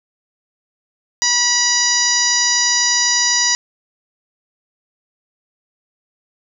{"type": "harmonic tone", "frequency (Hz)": 972, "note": "B5", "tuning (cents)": -28, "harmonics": [1, 2, 3, 4, 5, 6, 7], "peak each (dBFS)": [-26, -21, -29, -25, -18, -17, -22], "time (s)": [1.22, 3.55], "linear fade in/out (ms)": 0, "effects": []}